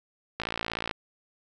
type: click train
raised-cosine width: 0.3 ms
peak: -14 dBFS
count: 30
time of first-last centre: 0.4-0.911 s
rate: 56.7 Hz
effects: none